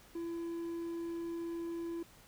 triangle tone, 336.7 Hz, E4, 37 cents sharp, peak -35 dBFS, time 0.15-2.03 s, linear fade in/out 5 ms, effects pink hiss -60 dBFS RMS until 2.27 s

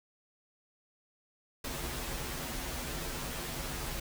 pink noise with comb filter, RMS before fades -38 dBFS, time 1.64-4 s, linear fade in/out 5 ms, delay 10 ms, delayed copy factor -1, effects none

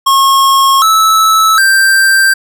square tone with pitch steps, 1086 / 1306.5 / 1571.7 Hz, C#6 / E6 / G6, -36 / -16 / +4 cents, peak -6 dBFS, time 0.06-2.34 s, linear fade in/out 10 ms, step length 760 ms, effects none

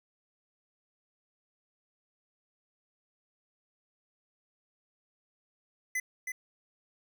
square tone with echo, 2017 Hz, B6, 36 cents sharp, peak -30 dBFS, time 5.95-6 s, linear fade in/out 5 ms, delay 320 ms, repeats 1, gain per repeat -5 dB, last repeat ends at 6.32 s, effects none

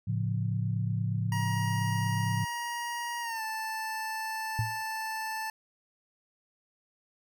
sine chord, A augmented, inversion none, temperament equal, 110 / 138.59 / 174.61 Hz, A2 / C#3 / E#3, 0 / 0 / 0 cents, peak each -29 / -34 / -34 dBFS, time 0.07-2.45 s, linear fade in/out 10 ms
25% pulse tone with pitch glide, 949 to 880.3 Hz, A#5 to A5, +31 to +1 cents, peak -29 dBFS, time 1.32-5.5 s, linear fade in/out 2 ms, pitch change -130 cents, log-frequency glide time 3.21-3.42 s
sine tone with exponential decay, 111.5 Hz, A2, 23 cents sharp, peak -23 dBFS, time 4.59-4.83 s, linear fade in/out 0 ms, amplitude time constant 51 ms
effects none

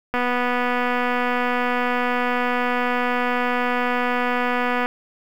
click train, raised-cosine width 0.5 ms, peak -8 dBFS, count 1162, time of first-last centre 0.14-4.86 s, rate 246 Hz, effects 7-bit

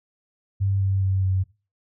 sine tone with pitch steps, 98 / 96.76 / 95.54 / 94.33 Hz, G2 / G2 / G2 / F#2, 0 / -22 / -44 / +34 cents, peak -19 dBFS, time 0.6-1.44 s, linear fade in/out 20 ms, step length 210 ms, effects noise-tail reverb RT60 0.3 s tail -18 dB re dry

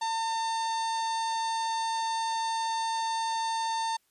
harmonic tone, 903 Hz, A5, 45 cents sharp, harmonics 1 / 2 / 3 / 4 / 5 / 6 / 7 / 8 / 9 / 10, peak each -28 / -42 / -48 / -41 / -41 / -51 / -45 / -55 / -50 / -50 dBFS, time 0.01-3.97 s, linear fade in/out 10 ms, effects white hiss -71 dBFS RMS until 4.1 s + resampled to 32000 Hz

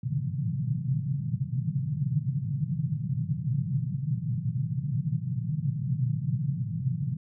pink band-pass noise, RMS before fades -29 dBFS, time 0.03-7.17 s, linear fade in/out 5 ms, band 120 to 160 Hz, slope 48 dB/octave, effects none

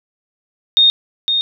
sine tone with echo, 3689 Hz, A#7, 19 cents flat, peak -7 dBFS, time 0.77-0.9 s, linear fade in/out 0 ms, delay 510 ms, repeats 1, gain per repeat -6 dB, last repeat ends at 1.41 s, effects none

